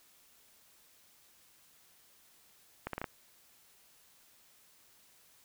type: accelerating click train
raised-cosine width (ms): 0.5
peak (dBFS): -21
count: 5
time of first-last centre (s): 2.87-3.042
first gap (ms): 63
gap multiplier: 0.75
effects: white hiss -64 dBFS RMS until 5.44 s